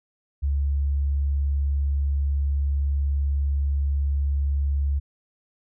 sine tone, 70.3 Hz, C#2, 25 cents sharp, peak -20 dBFS, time 0.42-5 s, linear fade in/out 20 ms, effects none

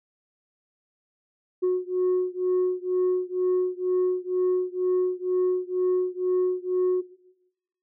sine beating tone pair, 364.7 / 366.8 Hz, F#4 / F#4, -25 / -15 cents, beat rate 2.1 Hz, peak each -23 dBFS, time 1.62-7.02 s, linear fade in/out 20 ms, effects noise-tail reverb RT60 0.9 s tail -17 dB re dry + tanh soft clip ceiling -18 dBFS

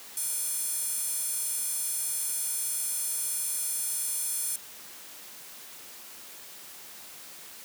square tone with high-pass filter, 480.8 Hz, B4, 46 cents flat, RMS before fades -31 dBFS, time 0.17-4.56 s, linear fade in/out 2 ms, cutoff 9400 Hz, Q 1.9, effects white hiss -46 dBFS RMS until 7.64 s + high-pass 150 Hz 12 dB/octave

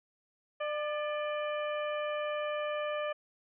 harmonic tone with a mistuned harmonic, 598 Hz, D5, 31 cents sharp, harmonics 1 / 2 / 3 / 4 / 5, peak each -33 / -39 / -43 / -45 / -47 dBFS, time 0.6-3.13 s, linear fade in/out 10 ms, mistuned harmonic 3, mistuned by -45 cents, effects none

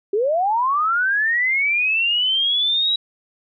sine linear sweep, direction up, 382.9 to 3888 Hz, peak -16 dBFS, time 0.13-2.96 s, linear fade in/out 5 ms, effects none

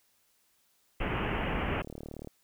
pink low-pass noise, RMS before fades -32 dBFS, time 1-1.82 s, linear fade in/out 5 ms, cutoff 3000 Hz, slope 96 dB/octave
click train, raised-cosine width 2 ms, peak -28 dBFS, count 39, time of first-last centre 1.26-2.273 s, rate 37.5 Hz
effects white hiss -70 dBFS RMS until 2.43 s

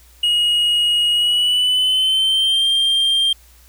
triangle tone with pitch glide, 2886 to 3184 Hz, F#7 to G7, -44 to +26 cents, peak -12 dBFS, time 0.23-3.33 s, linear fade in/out 5 ms, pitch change +170 cents, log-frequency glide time 1.12-2.67 s, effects added 60 Hz sine -47 dBFS peak until 3.68 s + white hiss -51 dBFS RMS until 3.68 s

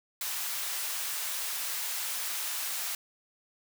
white high-pass noise, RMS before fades -34 dBFS, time 0.21-2.95 s, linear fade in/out 2 ms, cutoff 830 Hz, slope 12 dB/octave, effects none

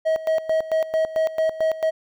triangle tone with tremolo, 638 Hz, D#5, 43 cents sharp, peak -15 dBFS, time 0.05-1.91 s, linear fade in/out 20 ms, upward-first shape square, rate 4.5 Hz, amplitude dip 80%, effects none

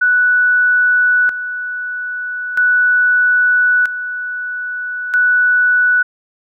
sine tone with tremolo, 1480 Hz, F#6, in tune, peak -9 dBFS, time 0.01-6.03 s, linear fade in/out 10 ms, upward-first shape square, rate 0.39 Hz, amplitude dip 70%, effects none

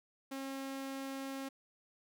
sawtooth tone, 270.4 Hz, C#4, 43 cents flat, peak -36 dBFS, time 0.31-1.49 s, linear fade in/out 10 ms, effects none

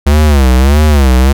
square tone with vibrato, 69.7 Hz, C#2, 10 cents sharp, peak -5 dBFS, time 0.06-1.33 s, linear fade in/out 10 ms, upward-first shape sine, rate 1.6 Hz, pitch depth 170 cents each way, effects none

